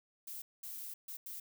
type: noise bursts at uneven times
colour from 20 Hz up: violet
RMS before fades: -45 dBFS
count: 4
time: 0.27-0.42 / 0.63-0.94 / 1.08-1.17 / 1.26-1.4 s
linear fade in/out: 5 ms
effects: none